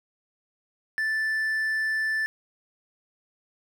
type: tone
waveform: triangle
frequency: 1760 Hz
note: A6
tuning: in tune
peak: -22 dBFS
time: 0.98-2.26 s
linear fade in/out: 0 ms
effects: none